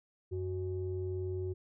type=tone pair together; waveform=sine; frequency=92.5 / 370 Hz; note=F#2 / F#4; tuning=0 / 0 cents; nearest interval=2 octaves; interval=2400 cents; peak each=-35 / -36 dBFS; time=0.31-1.54 s; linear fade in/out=20 ms; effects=tanh soft clip ceiling -27 dBFS